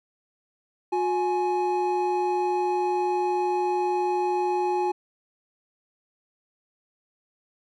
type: tone pair together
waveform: triangle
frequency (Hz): 360.6 / 839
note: F#4 / G#5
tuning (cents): -45 / +17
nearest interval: octave + minor third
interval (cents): 1462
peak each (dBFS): -23 / -23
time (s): 0.92-4.92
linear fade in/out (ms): 10
effects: none